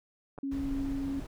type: clicks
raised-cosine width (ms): 1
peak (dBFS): -34 / -28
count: 2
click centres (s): 0.379 / 0.386
type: tone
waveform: sine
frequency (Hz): 274.9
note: C#4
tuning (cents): -14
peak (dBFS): -31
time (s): 0.43-1.2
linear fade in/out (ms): 5
type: noise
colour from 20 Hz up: brown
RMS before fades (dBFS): -39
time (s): 0.51-1.27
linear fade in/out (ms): 10
effects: none